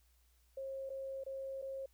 sine tone with dropouts, 538 Hz, C5, 48 cents sharp, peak -40 dBFS, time 0.57-1.86 s, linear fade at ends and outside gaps 5 ms, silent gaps 0.894-0.901 / 1.238-1.263 / 1.617-1.623 s, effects added 60 Hz sine -68 dBFS peak until 1.93 s + white hiss -75 dBFS RMS until 1.93 s

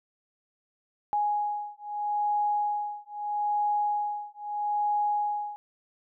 sine beating tone pair, 830.6 / 831.38 Hz, G#5 / G#5, 0 / +2 cents, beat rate 0.78 Hz, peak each -29 dBFS, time 1.13-5.56 s, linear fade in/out 0 ms, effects none

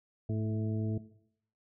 harmonic tone with a mistuned harmonic, 109.3 Hz, A2, 11 cents flat, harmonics 1 / 2 / 3 / 4 / 6, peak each -31 / -37 / -41 / -43 / -47 dBFS, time 0.29-0.98 s, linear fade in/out 5 ms, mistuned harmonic 1, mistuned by -32 cents, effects noise-tail reverb RT60 0.7 s tail -17 dB re dry

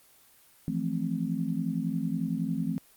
sine chord, F major seventh, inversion third, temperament just, 163.7 / 174.61 / 218.3 / 261.9 Hz, E3 / F3 / A3 / C4, -12 / 0 / -13 / +2 cents, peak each -33 dBFS, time 0.68-2.78 s, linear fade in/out 0 ms, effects white hiss -59 dBFS RMS until 2.96 s + Opus 24 kbps

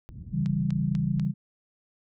white low-pass noise, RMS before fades -42 dBFS, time 0.09-1.25 s, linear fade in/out 0 ms, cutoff 160 Hz, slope 24 dB/octave
sine chord, C# diminished, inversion none, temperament equal, 138.59 / 164.81 / 196 Hz, C#3 / E3 / G3, 0 / 0 / 0 cents, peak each -28 dBFS, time 0.31-1.34 s, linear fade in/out 50 ms
click train, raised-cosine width 0.2 ms, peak -25 dBFS, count 4, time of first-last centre 0.46-1.197 s, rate 4.07 Hz
effects none

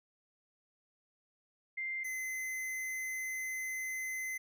sine / square tone pair in turn, 2093 / 2049 Hz, C7 / C7, 0 / -37 cents, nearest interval unison, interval 37 cents, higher first, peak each -35 / -37 dBFS, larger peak first, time 1.77-2.04 / 2.04-4.38 s, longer second, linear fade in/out 10 ms, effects none

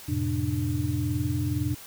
sine tone cluster, 88.5 / 110.6 / 130.1 / 297.9 Hz, F2 / A2 / C3 / D4, +23 / +9 / -9 / +25 cents, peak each -30 dBFS, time 0.08-1.75 s, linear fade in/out 10 ms, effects white hiss -45 dBFS RMS until 1.86 s

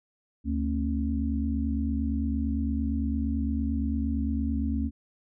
sine tone cluster, 73 / 224.3 / 273.1 Hz, D2 / A3 / C#4, -10 / +34 / -26 cents, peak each -28 / -30 / -31 dBFS, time 0.44-4.91 s, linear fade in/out 50 ms, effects none

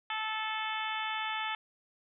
harmonic tone, 436.6 Hz, A4, 13 cents flat, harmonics 2 / 3 / 4 / 5 / 6 / 7 / 8, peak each -37 / -39 / -40 / -41 / -42 / -42 / -43 dBFS, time 0.1-1.55 s, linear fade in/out 2 ms, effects none

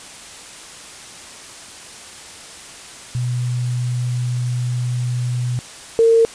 sine tone pair in turn, 123.3 / 456.2 Hz, B2 / A#4, -2 / -37 cents, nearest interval octave + major seventh, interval 2265 cents, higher second, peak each -18 / -9 dBFS, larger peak second, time 3.15-5.59 / 5.99-6.25 s, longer first, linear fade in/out 0 ms, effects white hiss -37 dBFS RMS until 6.34 s + resampled to 22050 Hz

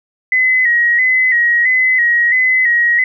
sine tone with vibrato, 1959 Hz, B6, 15 cents flat, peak -9 dBFS, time 0.32-3.04 s, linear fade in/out 2 ms, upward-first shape square, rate 1.5 Hz, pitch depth 58 cents each way, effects none

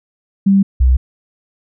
sine tone pair in turn, 196 / 63.55 Hz, G3 / C2, 0 / -50 cents, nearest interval octave + perfect fifth, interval 1950 cents, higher first, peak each -7 dBFS, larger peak neither, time 0.46-0.63 / 0.8-0.97 s, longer neither, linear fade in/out 10 ms, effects none

